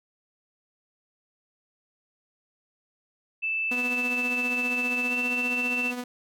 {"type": "tone with pitch glide", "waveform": "sine", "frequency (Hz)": [2639, 2670], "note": ["E7", "E7"], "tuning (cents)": [1, 22], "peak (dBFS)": -25, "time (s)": [3.42, 5.92], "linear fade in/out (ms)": 20, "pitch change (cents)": 21, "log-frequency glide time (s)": [5.08, 5.14]}
{"type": "tone with tremolo", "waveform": "sawtooth", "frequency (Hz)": 246.9, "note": "B3", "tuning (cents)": 0, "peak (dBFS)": -25, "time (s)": [3.71, 6.04], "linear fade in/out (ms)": 5, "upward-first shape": "triangle", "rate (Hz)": 15, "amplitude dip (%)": 55}
{"effects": []}